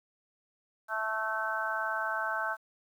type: harmonic tone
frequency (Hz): 219.3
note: A3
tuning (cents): -6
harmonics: 3 / 4 / 5 / 6 / 7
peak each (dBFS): -38 / -37 / -39 / -37 / -33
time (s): 0.88-2.57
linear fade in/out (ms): 50
effects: 10-bit